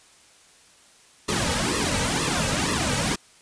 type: noise with flanger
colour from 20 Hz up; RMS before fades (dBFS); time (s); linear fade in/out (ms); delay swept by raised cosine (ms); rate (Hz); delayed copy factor
pink; -24; 1.28-3.16; 10; 1.3 to 2.9; 2.1; -1
effects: white hiss -54 dBFS RMS until 3.41 s + resampled to 22050 Hz